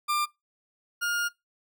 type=tone pair in turn; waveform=40% pulse; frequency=1193 / 1418.7 Hz; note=D6 / F6; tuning=+27 / +27 cents; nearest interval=minor third; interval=300 cents; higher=second; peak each=-23 / -25 dBFS; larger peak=first; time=0.08-0.26 / 1.01-1.29 s; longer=second; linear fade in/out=20 ms; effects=noise-tail reverb RT60 0.2 s tail -23 dB re dry

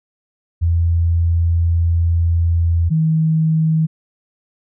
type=tone pair in turn; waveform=sine; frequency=84.3 / 159.14 Hz; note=E2 / D#3; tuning=+39 / +39 cents; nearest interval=major seventh; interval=1100 cents; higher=second; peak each=-12 dBFS; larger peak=neither; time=0.61-2.9 / 2.9-3.87 s; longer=first; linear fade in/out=20 ms; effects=none

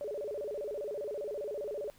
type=tone with vibrato; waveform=sine; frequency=493.9 Hz; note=B4; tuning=in tune; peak=-35 dBFS; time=0.01-1.9 s; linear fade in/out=0 ms; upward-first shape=square; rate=15 Hz; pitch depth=270 cents each way; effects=pink hiss -62 dBFS RMS until 1.98 s

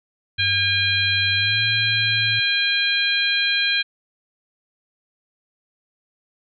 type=harmonic tone; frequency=808 Hz; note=G#5; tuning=48 cents flat; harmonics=2 / 3 / 4 / 5; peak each=-23 / -23 / -23 / -23 dBFS; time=0.38-3.83 s; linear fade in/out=20 ms
type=tone with pitch glide; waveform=sine; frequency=98 to 111.28 Hz; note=G2 to A2; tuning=0 to +20 cents; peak=-28 dBFS; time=0.38-2.4 s; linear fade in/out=10 ms; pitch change=+220 cents; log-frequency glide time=1.35-1.61 s
effects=none

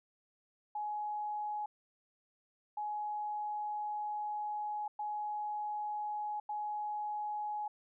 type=tone bursts at uneven times; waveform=sine; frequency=840 Hz; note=G#5; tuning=19 cents sharp; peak=-35 dBFS; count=4; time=0.75-1.66 / 2.77-4.88 / 4.99-6.4 / 6.49-7.68 s; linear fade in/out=5 ms; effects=none

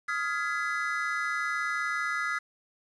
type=chord; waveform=triangle; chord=F half-diminished seventh; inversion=third; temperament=just; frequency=1257.2 / 1396.9 / 1676.3 / 2012 Hz; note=Eb6 / F6 / Ab6 / Cb7; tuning=+18 / 0 / +16 / +32 cents; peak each=-32 dBFS; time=0.08-2.39 s; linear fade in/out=10 ms; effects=resampled to 24000 Hz + 9-bit

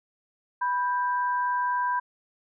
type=tone pair together; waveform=sine; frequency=987.8 / 1580.9 Hz; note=B5 / G6; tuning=0 / +14 cents; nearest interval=minor sixth; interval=814 cents; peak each=-24 / -31 dBFS; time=0.61-2 s; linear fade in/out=10 ms; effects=none

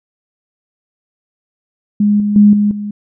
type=tone with level steps; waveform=sine; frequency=206.8 Hz; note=G#3; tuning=7 cents flat; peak=-8 / -12 / -3 / -9 / -19 dBFS; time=2-2.91 s; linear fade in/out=5 ms; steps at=2.2 / 2.36 / 2.53 / 2.71 s; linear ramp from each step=2 ms; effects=none

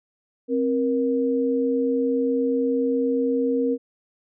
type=tone pair together; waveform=sine; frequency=264.6 / 472.3 Hz; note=C4 / A#4; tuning=+20 / +23 cents; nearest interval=minor seventh; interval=1003 cents; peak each=-22 dBFS; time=0.48-3.78 s; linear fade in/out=50 ms; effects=none

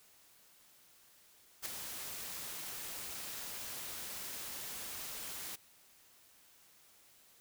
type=noise with ADSR envelope; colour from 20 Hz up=white; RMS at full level=-37 dBFS; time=1.62-5.56 s; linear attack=37 ms; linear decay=6 ms; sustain=-7 dB; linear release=10 ms; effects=white hiss -64 dBFS RMS until 7.4 s

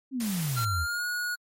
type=exponential sweep; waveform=sine; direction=down; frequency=276.6 to 74 Hz; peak=-27 dBFS; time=0.11-0.87 s; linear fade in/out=50 ms
type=noise; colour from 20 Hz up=white; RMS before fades=-36 dBFS; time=0.2-0.65 s; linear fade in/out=5 ms
type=tone with pitch glide; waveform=square; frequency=1374 to 1451.5 Hz; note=F6 to F#6; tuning=-29 to -34 cents; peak=-29 dBFS; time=0.56-1.36 s; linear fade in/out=20 ms; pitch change=+95 cents; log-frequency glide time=0.73-1.06 s
effects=MP3 64 kbps

